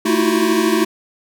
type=tone cluster; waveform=square; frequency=221.7 / 318.3 / 331.3 / 352 / 373.8 Hz; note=A3 / D#4 / E4 / F4 / F#4; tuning=+13 / +39 / +9 / +14 / +18 cents; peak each=-21 dBFS; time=0.05-0.85 s; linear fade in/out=10 ms; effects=none